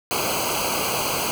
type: noise with comb filter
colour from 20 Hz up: pink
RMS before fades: -24 dBFS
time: 0.11-1.31 s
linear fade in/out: 0 ms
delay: 0.55 ms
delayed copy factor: -0.95
effects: none